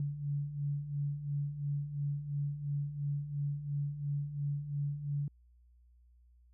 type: beating tone pair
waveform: sine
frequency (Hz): 141.6 / 144.5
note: C#3 / D3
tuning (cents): +37 / -28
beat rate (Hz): 2.9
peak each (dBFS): -40 / -34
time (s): 0-5.28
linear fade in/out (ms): 2
effects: added 60 Hz sine -60 dBFS peak until 6.53 s